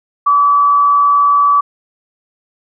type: tone with frequency modulation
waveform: sine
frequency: 1148 Hz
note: D6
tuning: 40 cents flat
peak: -7 dBFS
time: 0.26-1.61 s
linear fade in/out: 10 ms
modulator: 119 Hz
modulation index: 0.24
effects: none